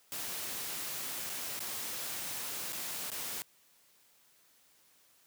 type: noise with dropouts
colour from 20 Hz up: white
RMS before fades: -39 dBFS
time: 0.12-3.42 s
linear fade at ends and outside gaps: 0 ms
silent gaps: 1.295-1.299 / 1.592-1.604 / 2.724-2.73 / 3.102-3.117 s
effects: white hiss -66 dBFS RMS until 5.26 s + high-pass 100 Hz 12 dB/octave